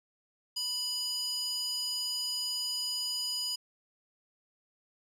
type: tone with high-pass filter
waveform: square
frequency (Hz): 987.8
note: B5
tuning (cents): 0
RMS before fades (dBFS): -34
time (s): 0.56-3.56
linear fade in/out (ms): 10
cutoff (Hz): 4300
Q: 7.9
effects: resampled to 32000 Hz